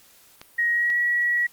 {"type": "clicks", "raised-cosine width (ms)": 0.2, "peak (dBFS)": -22, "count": 2, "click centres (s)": [0.415, 0.902]}
{"type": "tone with pitch glide", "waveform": "sine", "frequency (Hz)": [1886, 1924.5], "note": ["A#6", "B6"], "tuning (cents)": [20, -45], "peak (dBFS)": -19, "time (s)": [0.58, 1.47], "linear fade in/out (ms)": 10, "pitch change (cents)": 35, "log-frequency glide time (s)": [0.7, 0.97]}
{"effects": ["white hiss -54 dBFS RMS until 1.52 s", "Opus 48 kbps"]}